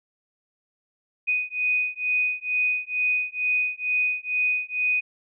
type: beating tone pair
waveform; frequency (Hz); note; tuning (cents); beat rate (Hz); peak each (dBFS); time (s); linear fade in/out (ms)
sine; 2489 / 2491.2; D#7 / D#7; 0 / +2; 2.2; -25 / -25; 1.27-5.01; 20
effects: none